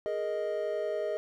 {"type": "chord", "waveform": "triangle", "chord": "Ab suspended second", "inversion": "none", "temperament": "equal", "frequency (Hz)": [415.3, 466.2, 622.3], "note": ["Ab4", "Bb4", "Eb5"], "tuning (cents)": [0, 0, 0], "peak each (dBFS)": [-33, -35, -30], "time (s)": [0.06, 1.17], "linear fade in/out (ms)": 0, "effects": []}